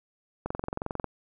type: click train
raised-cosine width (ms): 1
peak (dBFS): -17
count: 14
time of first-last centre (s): 0.46-1.043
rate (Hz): 22.3
effects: none